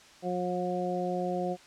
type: harmonic tone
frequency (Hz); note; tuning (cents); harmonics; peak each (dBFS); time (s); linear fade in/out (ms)
179.8; F#3; -49; 1 / 2 / 3 / 4; -34 / -34 / -34 / -34; 0.22-1.57; 50
effects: white hiss -54 dBFS RMS until 1.66 s + low-pass 6000 Hz 12 dB/octave